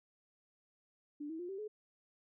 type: tone with pitch steps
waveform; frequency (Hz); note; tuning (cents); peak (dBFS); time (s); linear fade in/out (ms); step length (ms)
sine; 293.7 / 322.1 / 353.3 / 387.5 / 425.1; D4 / E4 / F4 / G4 / G#4; 0 / -40 / +20 / -20 / +40; -40; 1.2-1.68; 10; 96
effects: none